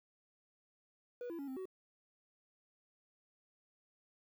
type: tone with pitch steps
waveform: triangle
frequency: 487.3 / 336.8 / 279.3 / 262.5 / 375.7 Hz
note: B4 / E4 / C#4 / C4 / F#4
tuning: -23 / +37 / +13 / +6 / +26 cents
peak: -39 dBFS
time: 1.21-1.655 s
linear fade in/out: 2 ms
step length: 89 ms
effects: 11-bit

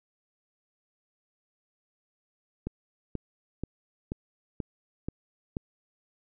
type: click train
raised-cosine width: 3 ms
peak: -19 dBFS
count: 7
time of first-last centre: 2.67-5.569 s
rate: 2.07 Hz
effects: none

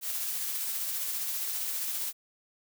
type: noise with tremolo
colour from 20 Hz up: blue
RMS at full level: -32 dBFS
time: 0.01-2.13 s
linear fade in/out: 50 ms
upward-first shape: sine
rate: 15 Hz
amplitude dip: 25%
effects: none

